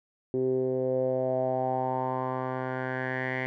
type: tone with low-pass filter sweep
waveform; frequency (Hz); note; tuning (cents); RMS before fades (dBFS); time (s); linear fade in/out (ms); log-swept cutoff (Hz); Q
10% pulse; 129.2; C3; -21; -29; 0.34-3.46; 0; 360 to 2100; 5.1
effects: none